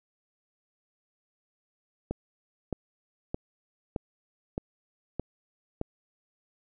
click train, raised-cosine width 2 ms, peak -17 dBFS, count 7, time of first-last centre 2.11-5.814 s, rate 1.62 Hz, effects none

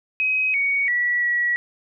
sine tone with pitch steps, 2532 / 2238 / 1942 / 1928 Hz, D#7 / C#7 / B6 / B6, +30 / +16 / -30 / -42 cents, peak -18 dBFS, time 0.2-1.56 s, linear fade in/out 0 ms, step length 340 ms, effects none

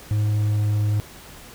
triangle tone with pitch glide, 105.7 to 104.91 Hz, G#2 to G#2, +31 to +18 cents, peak -16 dBFS, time 0.11-1 s, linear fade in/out 0 ms, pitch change -13 cents, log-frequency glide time 0.29-0.71 s, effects pink hiss -43 dBFS RMS until 1.54 s

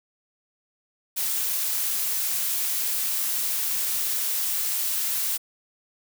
blue noise, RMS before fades -26 dBFS, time 1.16-5.38 s, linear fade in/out 20 ms, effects none

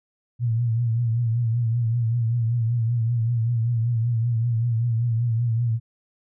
sine tone with vibrato, 116.54 Hz, A#2, in tune, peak -19 dBFS, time 0.39-5.8 s, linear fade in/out 50 ms, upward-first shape triangle, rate 5.2 Hz, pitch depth 86 cents each way, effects none

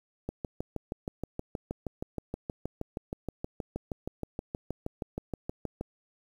click train, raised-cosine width 2 ms, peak -20 dBFS, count 36, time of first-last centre 0.29-5.811 s, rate 6.34 Hz, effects 9-bit

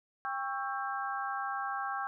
harmonic tone with a mistuned harmonic, 265.6 Hz, C4, 26 cents sharp, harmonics 3 / 4 / 5 / 6, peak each -37 / -38 / -39 / -40 dBFS, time 0.25-2.07 s, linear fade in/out 0 ms, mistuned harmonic 4, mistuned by +73 cents, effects none

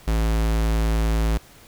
square tone, 55 Hz, A1, in tune, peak -19 dBFS, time 0.07-1.38 s, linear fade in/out 10 ms, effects pink hiss -49 dBFS RMS until 1.67 s

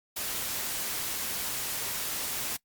white noise, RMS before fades -33 dBFS, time 0.16-2.57 s, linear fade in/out 10 ms, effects noise-tail reverb RT60 0.1 s tail -23 dB re dry + Opus 48 kbps

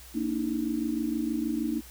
sine tone cluster, 231 / 291 / 317.4 Hz, A#3 / D4 / D#4, -16 / -16 / +35 cents, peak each -31 dBFS, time 0.14-1.81 s, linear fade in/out 20 ms, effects added 60 Hz sine -49 dBFS peak until 1.9 s + white hiss -50 dBFS RMS until 1.9 s

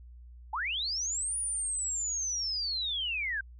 sine linear two-way sweep, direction up then down, 784 to 9700 to 1538 Hz, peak -30 dBFS, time 0.53-3.41 s, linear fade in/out 5 ms, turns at 1.38 s, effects added 60 Hz sine -47 dBFS peak until 3.59 s

